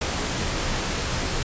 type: noise with comb filter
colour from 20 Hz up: pink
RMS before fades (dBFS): -26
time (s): 0.01-1.43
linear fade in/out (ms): 5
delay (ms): 20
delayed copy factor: -0.5
effects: resampled to 16000 Hz